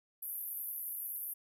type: band-pass noise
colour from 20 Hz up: pink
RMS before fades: -41 dBFS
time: 0.22-1.34 s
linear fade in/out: 10 ms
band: 11000 to 14000 Hz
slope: 96 dB/octave
effects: none